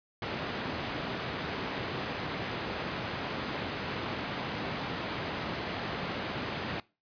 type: band-pass noise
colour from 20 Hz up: pink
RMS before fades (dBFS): -36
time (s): 0.22-6.8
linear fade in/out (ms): 2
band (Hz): 120 to 3600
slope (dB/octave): 12
effects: noise-tail reverb RT60 0.3 s tail -22 dB re dry + resampled to 11025 Hz